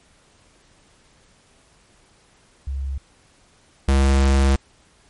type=tone pair in turn; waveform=sine / square; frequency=67.9 / 67.9 Hz; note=C#2 / C#2; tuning=-35 / -35 cents; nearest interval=unison; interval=0 cents; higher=neither; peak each=-23 / -14 dBFS; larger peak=second; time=2.67-2.98 / 3.88-4.56 s; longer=second; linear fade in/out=5 ms; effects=pink hiss -56 dBFS RMS until 5.09 s + MP3 48 kbps